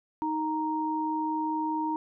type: tone pair together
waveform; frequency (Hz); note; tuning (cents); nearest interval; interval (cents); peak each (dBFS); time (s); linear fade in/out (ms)
sine; 312.5 / 932.3; D#4 / A#5; +8 / 0; octave + perfect fifth; 1892; -30 / -29; 0.22-1.96; 0
effects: none